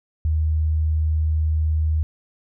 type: tone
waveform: sine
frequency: 78.1 Hz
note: D#2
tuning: 7 cents sharp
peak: -17 dBFS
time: 0.25-2.03 s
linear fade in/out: 0 ms
effects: none